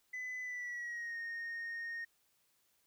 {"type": "tone with pitch glide", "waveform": "sine", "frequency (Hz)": [2007, 1851.1], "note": ["B6", "A#6"], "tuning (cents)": [27, -13], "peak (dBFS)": -37, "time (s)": [0.13, 2.05], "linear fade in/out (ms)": 10, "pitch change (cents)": -140, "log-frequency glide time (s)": [0.42, 1.17], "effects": ["tanh soft clip ceiling -38 dBFS", "white hiss -75 dBFS RMS until 2.86 s"]}